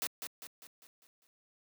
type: noise with echo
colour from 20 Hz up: white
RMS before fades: -35 dBFS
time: 0.02-0.07 s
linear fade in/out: 0 ms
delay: 200 ms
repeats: 6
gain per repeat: -6 dB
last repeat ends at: 1.27 s
effects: high-pass 150 Hz 12 dB/octave